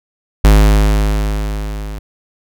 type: tone with level ramp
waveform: square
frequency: 51.91 Hz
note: G#1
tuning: in tune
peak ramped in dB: -4 to -24 dBFS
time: 0.44-1.99 s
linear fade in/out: 5 ms
effects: none